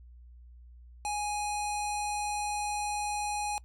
square tone with low-pass filter, 830.6 Hz, G#5, in tune, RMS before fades -33 dBFS, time 1.05-3.58 s, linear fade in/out 0 ms, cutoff 8500 Hz, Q 2.9, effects noise-tail reverb RT60 0.1 s tail -23 dB re dry + added 60 Hz sine -49 dBFS peak until 3.64 s

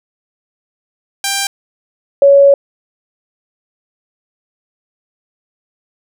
5% pulse / sine tone pair in turn, 791 / 559.3 Hz, G5 / C#5, +15 / +15 cents, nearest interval tritone, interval 600 cents, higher first, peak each -3 dBFS, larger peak neither, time 1.24-1.47 / 2.22-2.54 s, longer second, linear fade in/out 2 ms, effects none

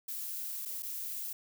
violet noise with dropouts, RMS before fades -39 dBFS, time 0.08-1.33 s, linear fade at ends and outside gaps 5 ms, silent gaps 0.653-0.657 / 0.824-0.83 s, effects none

